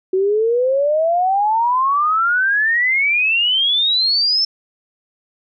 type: exponential sweep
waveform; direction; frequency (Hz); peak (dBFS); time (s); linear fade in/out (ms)
sine; up; 370 to 5370; -13; 0.13-4.45; 5
effects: none